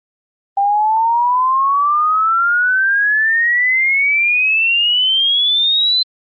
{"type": "exponential sweep", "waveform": "sine", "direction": "up", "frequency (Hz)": [789, 4080], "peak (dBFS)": -11, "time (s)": [0.57, 6.03], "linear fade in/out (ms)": 5, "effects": ["Opus 24 kbps"]}